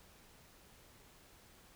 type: silence
effects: pink hiss -62 dBFS RMS until 1.75 s